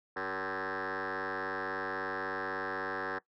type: tone with frequency modulation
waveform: sine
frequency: 1046.5 Hz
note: C6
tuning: in tune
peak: -31 dBFS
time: 0.16-3.19 s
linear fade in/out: 10 ms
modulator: 96.3 Hz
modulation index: 7.7
effects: noise-tail reverb RT60 0.1 s tail -20 dB re dry + tanh soft clip ceiling -32 dBFS